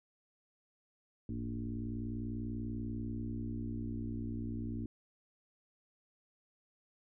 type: tone with frequency modulation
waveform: sine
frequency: 165.6 Hz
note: E3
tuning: 8 cents sharp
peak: -36 dBFS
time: 1.29-4.86 s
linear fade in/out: 2 ms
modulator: 60.3 Hz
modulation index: 2.3
effects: none